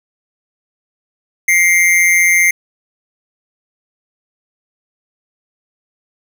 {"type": "tone with amplitude modulation", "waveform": "square", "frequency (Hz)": 2100, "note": "C7", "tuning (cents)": 6, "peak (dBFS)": -6, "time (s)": [1.48, 2.51], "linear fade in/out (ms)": 5, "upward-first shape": "sine", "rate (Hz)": 175, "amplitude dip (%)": 70, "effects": []}